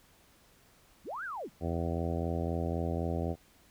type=linear two-way sweep; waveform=sine; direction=up then down; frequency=110 to 1661.2 to 110 Hz; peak=-36 dBFS; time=1.04-1.5 s; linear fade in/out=50 ms; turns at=1.24 s
type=harmonic tone; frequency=83.9 Hz; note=E2; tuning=31 cents sharp; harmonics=1 / 2 / 3 / 4 / 5 / 6 / 7 / 8 / 9; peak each=-34 / -37 / -39 / -40 / -41 / -42 / -42 / -43 / -44 dBFS; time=1.6-3.36 s; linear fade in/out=50 ms
effects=pink hiss -63 dBFS RMS until 3.7 s